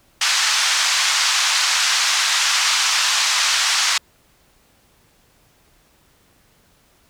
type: band-pass noise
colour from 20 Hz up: white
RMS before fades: -18 dBFS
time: 0.21-3.98 s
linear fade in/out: 5 ms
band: 940 to 6500 Hz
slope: 24 dB/octave
effects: pink hiss -57 dBFS RMS until 7.09 s